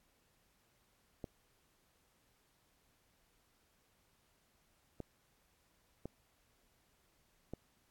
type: clicks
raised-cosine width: 2 ms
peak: -29 dBFS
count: 4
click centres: 1.242 / 5.003 / 6.056 / 7.536 s
effects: pink hiss -74 dBFS RMS until 7.9 s + AAC 64 kbps